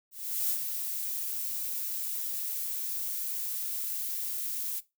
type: noise with ADSR envelope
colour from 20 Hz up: violet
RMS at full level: -28 dBFS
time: 0.11-4.81 s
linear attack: 390 ms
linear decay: 72 ms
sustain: -6 dB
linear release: 27 ms
effects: noise-tail reverb RT60 0.2 s tail -17 dB re dry